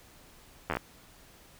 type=slowing click train; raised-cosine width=0.5 ms; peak=-15 dBFS; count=6; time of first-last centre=0.7-0.77 s; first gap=11 ms; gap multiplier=1.12; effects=pink hiss -56 dBFS RMS until 1.59 s